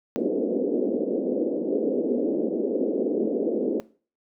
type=band-pass noise; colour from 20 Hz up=white; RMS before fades=-25 dBFS; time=0.16-3.8 s; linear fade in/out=0 ms; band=220 to 510 Hz; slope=48 dB/octave; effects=noise-tail reverb RT60 0.4 s tail -20 dB re dry